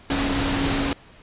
sine tone in noise, 277.2 Hz, C#4, in tune, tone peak -24 dBFS, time 0.1-0.93 s, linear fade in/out 2 ms, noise pink, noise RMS -24 dBFS, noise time 0.1-0.93 s, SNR -3 dB, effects pink hiss -49 dBFS RMS until 1.22 s + resampled to 8000 Hz

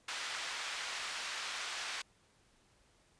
pink band-pass noise, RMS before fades -41 dBFS, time 0.08-2.02 s, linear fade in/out 5 ms, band 1300 to 5600 Hz, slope 12 dB/octave, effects pink hiss -69 dBFS RMS until 3.19 s + resampled to 22050 Hz

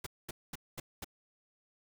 pink noise bursts, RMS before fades -41 dBFS, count 5, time 0.04-1.045 s, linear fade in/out 5 ms, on 25 ms, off 220 ms, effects none

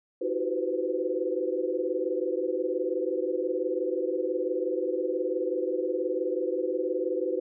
sine tone cluster, 317.1 / 361.9 / 387.7 / 495.2 / 514 Hz, D#4 / F#4 / G4 / B4 / C5, +33 / -38 / -19 / +5 / -31 cents, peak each -35 / -31 / -34 / -31 / -33 dBFS, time 0.21-7.4 s, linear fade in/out 10 ms, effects none

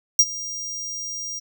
square tone with ADSR envelope, 5700 Hz, F8, 34 cents sharp, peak -9 dBFS, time 0.19-1.4 s, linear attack 3 ms, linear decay 50 ms, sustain -20 dB, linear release 19 ms, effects none

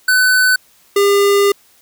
square tone pair in turn, 1506 / 402.4 Hz, F#6 / G4, +30 / +45 cents, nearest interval octave + major seventh, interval 2285 cents, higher first, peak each -10 dBFS, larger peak neither, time 0.08-0.56 / 0.96-1.52 s, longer second, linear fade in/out 5 ms, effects white hiss -51 dBFS RMS until 1.81 s

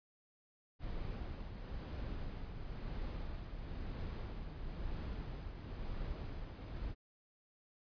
brown noise with tremolo, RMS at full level -41 dBFS, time 0.79-6.95 s, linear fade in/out 50 ms, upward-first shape triangle, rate 1 Hz, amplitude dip 45%, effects resampled to 11025 Hz

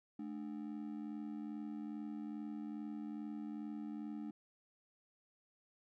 triangle ring-modulated tone, 256.6 Hz, C4, 34 cents flat, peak -37 dBFS, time 0.19-4.31 s, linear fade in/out 5 ms, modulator 41.2 Hz, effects none

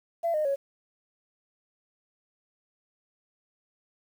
sine tone with pitch steps, 675 / 611.9 / 554.6 Hz, E5 / D#5 / C#5, +41 / -29 / +1 cents, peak -23 dBFS, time 0.23-0.56 s, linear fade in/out 20 ms, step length 110 ms, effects tanh soft clip ceiling -19 dBFS + 9-bit

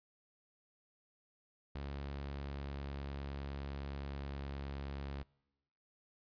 sawtooth tone with pitch glide, 70 to 69.44 Hz, C#2 to C#2, +18 to +4 cents, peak -37 dBFS, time 1.75-5.23 s, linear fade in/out 5 ms, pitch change -14 cents, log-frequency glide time 2.02-4.84 s, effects noise-tail reverb RT60 1.0 s tail -25 dB re dry + resampled to 11025 Hz

